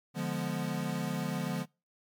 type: chord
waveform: square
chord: D diminished seventh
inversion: none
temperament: equal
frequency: 146.83 / 174.61 / 207.7 / 246.9 Hz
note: D3 / F3 / Ab3 / Cb4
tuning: 0 / 0 / 0 / 0 cents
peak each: -38 / -36 / -39 / -39 dBFS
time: 0.14-1.66 s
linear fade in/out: 50 ms
effects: noise-tail reverb RT60 0.3 s tail -26 dB re dry + MP3 96 kbps